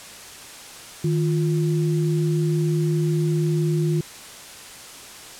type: tone pair together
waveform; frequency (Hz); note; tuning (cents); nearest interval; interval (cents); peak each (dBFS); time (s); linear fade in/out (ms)
sine; 155.56 / 349.9; D#3 / F4; 0 / +3; octave + major second; 1403; -19 / -25; 1.04-4.01; 5
effects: white hiss -40 dBFS RMS until 5.39 s + low-pass 10000 Hz 12 dB/octave